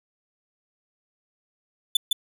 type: tone with echo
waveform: 45% pulse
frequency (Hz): 3499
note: A7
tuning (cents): -10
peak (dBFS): -16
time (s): 1.95-1.97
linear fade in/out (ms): 5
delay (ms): 160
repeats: 1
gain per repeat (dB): -3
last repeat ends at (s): 2.13
effects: none